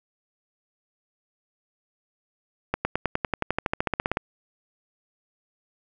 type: accelerating click train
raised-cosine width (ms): 0.5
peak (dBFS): -8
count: 19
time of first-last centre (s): 2.74-4.171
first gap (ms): 110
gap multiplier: 0.96
effects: none